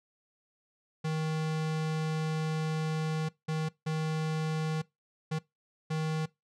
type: tone bursts at uneven times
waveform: square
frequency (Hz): 157.3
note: D#3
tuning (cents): +19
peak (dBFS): -30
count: 5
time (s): 1.04-3.29 / 3.48-3.69 / 3.86-4.82 / 5.31-5.39 / 5.9-6.26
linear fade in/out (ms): 10
effects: noise-tail reverb RT60 0.2 s tail -22 dB re dry + low-pass 7000 Hz 12 dB/octave